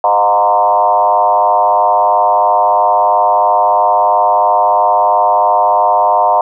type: tone with frequency modulation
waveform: sine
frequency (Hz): 821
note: G#5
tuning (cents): -20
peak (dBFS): -7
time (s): 0.04-6.41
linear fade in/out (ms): 2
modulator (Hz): 103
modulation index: 2.1
effects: none